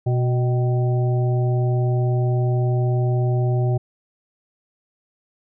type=harmonic tone with a mistuned harmonic; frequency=123.47 Hz; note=B2; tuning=in tune; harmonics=1 / 3 / 5 / 6; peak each=-17 / -27 / -31 / -33 dBFS; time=0.06-3.78 s; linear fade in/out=10 ms; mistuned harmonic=6; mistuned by=+65 cents; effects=none